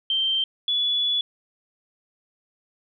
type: tone pair in turn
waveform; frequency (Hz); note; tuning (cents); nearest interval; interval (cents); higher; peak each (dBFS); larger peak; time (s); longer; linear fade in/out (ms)
sine; 3136 / 3420; G7 / A7; 0 / -50; major second; 150; second; -20; neither; 0.1-0.44 / 0.68-1.21; second; 2
effects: none